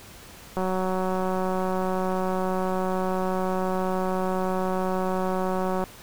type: click train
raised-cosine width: 1 ms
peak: -14 dBFS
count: 981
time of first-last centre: 0.57-5.839 s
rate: 186 Hz
effects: pink hiss -46 dBFS RMS until 6.02 s